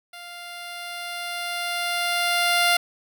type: tone with level ramp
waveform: 10% pulse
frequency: 698.5 Hz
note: F5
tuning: in tune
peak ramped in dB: -30 to -8 dBFS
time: 0.13-2.77 s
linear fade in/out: 5 ms
effects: none